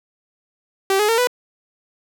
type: tone with pitch steps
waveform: sawtooth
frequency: 387.8 / 420.5 / 455.9 / 494.3 Hz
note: G4 / G#4 / A#4 / B4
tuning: -19 / +22 / -39 / +1 cents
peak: -11 dBFS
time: 0.9-1.272 s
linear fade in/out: 2 ms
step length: 93 ms
effects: none